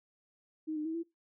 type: tone with pitch steps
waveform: sine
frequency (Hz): 313.1 / 303.8 / 322.1 / 334.2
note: D#4 / D#4 / E4 / E4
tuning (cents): +11 / -41 / -40 / +24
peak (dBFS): -33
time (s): 0.67-1.034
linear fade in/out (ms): 20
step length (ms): 91
effects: noise-tail reverb RT60 0.2 s tail -22 dB re dry